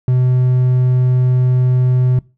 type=tone; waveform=triangle; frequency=126.6 Hz; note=B2; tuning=43 cents sharp; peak=-8 dBFS; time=0.08-2.19 s; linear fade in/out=2 ms; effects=noise-tail reverb RT60 0.3 s tail -22 dB re dry